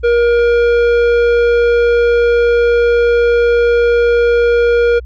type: tone with tanh clipping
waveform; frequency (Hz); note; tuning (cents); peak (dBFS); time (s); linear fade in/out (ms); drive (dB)
sine; 474.1; A#4; +29; -10; 0.03-5; 20; 12
effects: added 61 Hz sine -26 dBFS peak until 5.05 s + Opus 32 kbps